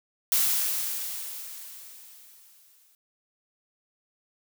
blue noise with exponential decay, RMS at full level -22 dBFS, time 0.32-2.95 s, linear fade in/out 1 ms, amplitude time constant 570 ms, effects none

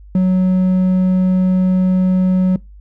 sine tone with hard clipping, 185 Hz, F#3, in tune, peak -11 dBFS, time 0.15-2.56 s, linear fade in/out 2 ms, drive 3 dB, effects noise-tail reverb RT60 0.2 s tail -22 dB re dry + added 50 Hz sine -36 dBFS peak until 2.8 s

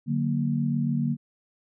sine chord, D augmented, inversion none, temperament equal, 146.83 / 185 / 233.1 Hz, D3 / F#3 / A#3, 0 / 0 / 0 cents, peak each -26 / -31 / -26 dBFS, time 0.06-1.17 s, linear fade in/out 50 ms, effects none

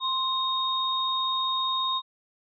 sine tone pair together, 1048 / 3723 Hz, C6 / A#7, +2 / -3 cents, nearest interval octave + minor seventh, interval 2195 cents, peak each -27 dBFS, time 0-2.02 s, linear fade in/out 50 ms, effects none

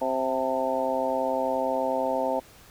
harmonic tone with a mistuned harmonic, 131.5 Hz, C3, 9 cents sharp, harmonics 2 / 3 / 4 / 5 / 6 / 7, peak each -33 / -37 / -28 / -29 / -34 / -30 dBFS, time 0.01-2.4 s, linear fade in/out 10 ms, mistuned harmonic 7, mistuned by -43 cents, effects pink hiss -52 dBFS RMS until 2.7 s

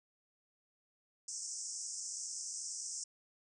pink band-pass noise, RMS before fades -43 dBFS, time 1.28-3.04 s, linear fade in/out 5 ms, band 5300 to 8600 Hz, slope 96 dB/octave, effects none

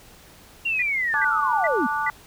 sine linear sweep, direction down, 2794 to 207.6 Hz, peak -21 dBFS, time 0.65-1.87 s, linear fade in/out 10 ms
sine tone bursts, 1975.5 Hz, B6, in tune, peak -22 dBFS, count 4, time 0.79-2.096 s, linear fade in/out 5 ms, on 34 ms, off 390 ms
harmonic tone, 293.3 Hz, D4, 2 cents flat, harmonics 3 / 4 / 5, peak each -26 / -27 / -27 dBFS, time 1.14-2.1 s, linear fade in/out 0 ms
effects pink hiss -49 dBFS RMS until 2.26 s

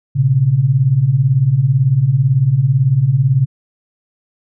sine beating tone pair, 118.5 / 136.5 Hz, A#2 / C#3, +29 / -26 cents, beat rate 18 Hz, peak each -15 / -11 dBFS, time 0.15-3.46 s, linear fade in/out 20 ms, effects none

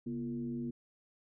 sine tone with frequency modulation, 239.7 Hz, A#3, 48 cents sharp, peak -35 dBFS, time 0.06-0.71 s, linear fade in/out 10 ms, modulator 104 Hz, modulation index 0.76, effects none

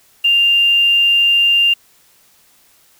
sine tone with quantisation, 2794 Hz, F7, in tune, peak -9 dBFS, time 0.24-1.74 s, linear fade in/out 10 ms, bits 6, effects white hiss -52 dBFS RMS until 2.99 s

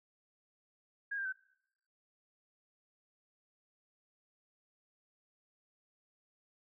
sine tone with pitch steps, 1636 / 1589 / 1526 Hz, G#6 / G6 / G6, -26 / +23 / -47 cents, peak -35 dBFS, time 1.11-1.326 s, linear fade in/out 10 ms, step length 72 ms, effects noise-tail reverb RT60 0.8 s tail -25 dB re dry

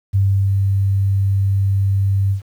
sine tone with ADSR envelope, 98 Hz, G2, in tune, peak -11 dBFS, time 0.13-2.42 s, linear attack 24 ms, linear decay 320 ms, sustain -2 dB, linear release 110 ms, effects 8-bit

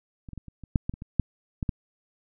clicks, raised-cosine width 5 ms, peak -29 / -27 / -25 / -30 / -29 / -8 / -15 / -25 / -25 / -8 / -16 / -13 dBFS, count 12, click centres 0.288 / 0.333 / 0.377 / 0.483 / 0.637 / 0.758 / 0.895 / 0.939 / 1.021 / 1.197 / 1.628 / 1.692 s, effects none

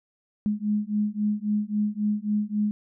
sine beating tone pair, 207.7 / 211.4 Hz, G#3 / G#3, 0 / +31 cents, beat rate 3.7 Hz, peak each -26 dBFS, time 0.46-2.71 s, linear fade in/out 0 ms, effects none

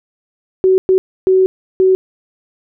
sine tone bursts at uneven times, 376.1 Hz, F#4, 28 cents sharp, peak -7 dBFS, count 4, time 0.64-0.78 / 0.89-0.98 / 1.27-1.46 / 1.8-1.95 s, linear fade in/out 0 ms, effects none

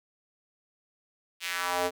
square tone with high-pass filter sweep, 89 Hz, F2, 33 cents sharp, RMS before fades -30 dBFS, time 1.4-1.91 s, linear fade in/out 50 ms, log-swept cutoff 2900 to 430 Hz, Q 1.8, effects none

